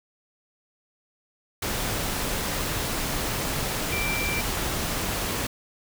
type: tone in noise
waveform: sine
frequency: 2349 Hz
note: D7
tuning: in tune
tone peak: -28 dBFS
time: 3.92-4.41 s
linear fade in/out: 5 ms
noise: pink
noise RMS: -28 dBFS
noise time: 1.62-5.47 s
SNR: -3 dB
effects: none